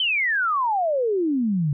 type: exponential sweep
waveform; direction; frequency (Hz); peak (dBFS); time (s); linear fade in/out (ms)
sine; down; 3142 to 137.8; -19; 0-1.73; 2
effects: none